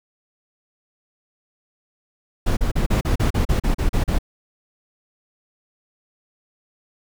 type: noise bursts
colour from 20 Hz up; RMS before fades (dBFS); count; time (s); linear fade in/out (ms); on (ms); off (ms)
brown; -18; 12; 2.46-4.187; 10; 110; 37
effects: none